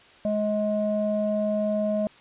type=tone with low-pass filter; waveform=square; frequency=210.7 Hz; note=G#3; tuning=25 cents sharp; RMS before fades=-25 dBFS; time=0.25-2.07 s; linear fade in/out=0 ms; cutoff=580 Hz; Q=6.9; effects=white hiss -52 dBFS RMS until 2.2 s + resampled to 8000 Hz